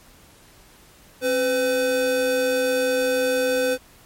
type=tone pair together; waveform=square; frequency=267.4 / 506 Hz; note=C4 / B4; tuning=+38 / +42 cents; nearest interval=major seventh; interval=1104 cents; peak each=-29 / -20 dBFS; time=1.21-3.78 s; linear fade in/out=50 ms; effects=pink hiss -51 dBFS RMS until 4.05 s + MP3 64 kbps